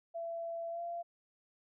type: tone with pitch glide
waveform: sine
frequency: 671 to 685.9 Hz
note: E5 to F5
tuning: +31 to -31 cents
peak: -37 dBFS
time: 0.14-1.03 s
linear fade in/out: 20 ms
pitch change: +38 cents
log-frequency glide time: 0.7-0.81 s
effects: none